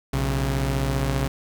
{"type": "tone pair together", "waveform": "sawtooth", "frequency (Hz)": [60.5, 136], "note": ["B1", "C#3"], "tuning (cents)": [-35, -33], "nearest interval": "octave + major second", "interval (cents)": 1402, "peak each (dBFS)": [-21, -20], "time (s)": [0.13, 1.28], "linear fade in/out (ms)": 5, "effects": ["9-bit"]}